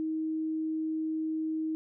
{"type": "tone", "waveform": "sine", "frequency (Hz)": 316.1, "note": "D#4", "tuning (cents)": 27, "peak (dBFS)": -29, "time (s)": [0, 1.75], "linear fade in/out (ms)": 0, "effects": []}